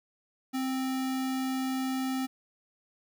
sine tone with sample-and-hold, 261.6 Hz, C4, in tune, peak -28 dBFS, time 0.53-2.27 s, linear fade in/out 20 ms, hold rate 1050 Hz, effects none

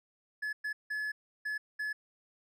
triangle tone bursts at uneven times, 1710 Hz, A6, 50 cents flat, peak -31 dBFS, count 5, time 0.42-0.53 / 0.64-0.73 / 0.9-1.12 / 1.45-1.58 / 1.79-1.93 s, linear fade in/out 10 ms, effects none

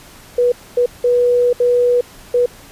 sine tone bursts at uneven times, 488 Hz, B4, 21 cents flat, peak -10 dBFS, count 5, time 0.38-0.52 / 0.77-0.86 / 1.04-1.53 / 1.6-2.01 / 2.34-2.46 s, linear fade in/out 5 ms, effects pink hiss -41 dBFS RMS until 2.71 s + resampled to 32000 Hz

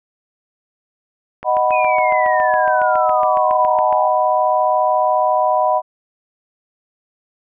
click train, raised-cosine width 0.5 ms, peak -15 dBFS, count 19, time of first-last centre 1.43-3.927 s, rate 7.21 Hz
sine chord, B major, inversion first, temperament equal with one note detuned, 622.3 / 742.1 / 987.8 Hz, D#5 / F#5 / B5, 0 / +5 / 0 cents, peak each -17 dBFS, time 1.44-5.82 s, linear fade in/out 50 ms
sine exponential sweep, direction down, 2546 to 784 Hz, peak -21 dBFS, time 1.71-4.09 s, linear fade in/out 20 ms
effects none

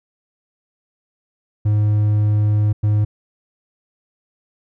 triangle tone bursts at uneven times, 105.2 Hz, G#2, 23 cents sharp, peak -11 dBFS, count 2, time 1.65-2.73 / 2.83-3.05 s, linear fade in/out 10 ms, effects none

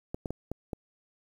clicks, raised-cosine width 2 ms, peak -20 dBFS, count 5, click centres 0.145 / 0.258 / 0.306 / 0.516 / 0.732 s, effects 9-bit

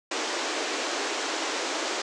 pink band-pass noise, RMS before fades -30 dBFS, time 0.11-2.02 s, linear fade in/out 5 ms, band 290 to 7500 Hz, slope 48 dB/octave, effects none

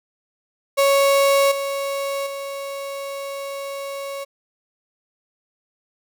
35% pulse tone with level steps, 554.4 Hz, C#5, in tune, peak -12 / -21 / -26 dBFS, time 0.77-4.25 s, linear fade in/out 20 ms, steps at 1.51 / 2.26 s, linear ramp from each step 10 ms, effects none

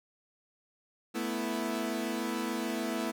sawtooth chord, A suspended second, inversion none, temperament equal, 220 / 246.9 / 329.6 Hz, A3 / B3 / E4, 0 / 0 / 0 cents, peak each -32 dBFS, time 1.14-3.12 s, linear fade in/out 20 ms, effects none

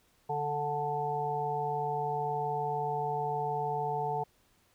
harmonic tone, 146.83 Hz, D3, in tune, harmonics 1 / 3 / 5 / 6, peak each -39 / -36 / -34 / -34 dBFS, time 0.29-4.24 s, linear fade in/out 10 ms, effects pink hiss -68 dBFS RMS until 4.74 s

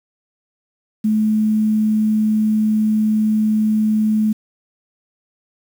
sine tone, 215.6 Hz, A3, 35 cents flat, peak -13 dBFS, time 1.04-4.33 s, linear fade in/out 10 ms, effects 7-bit

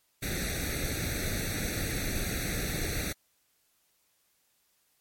pink noise with comb filter, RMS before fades -32 dBFS, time 0.22-3.13 s, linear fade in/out 10 ms, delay 0.49 ms, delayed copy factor +1, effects white hiss -71 dBFS RMS until 5 s + MP3 64 kbps

